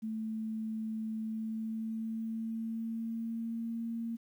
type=tone with pitch glide; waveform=sine; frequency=220 to 230 Hz; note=A3 to A#3; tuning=0 to -23 cents; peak=-34 dBFS; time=0.02-4.17 s; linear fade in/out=20 ms; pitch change=+77 cents; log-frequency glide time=1.22-3.81 s; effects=11-bit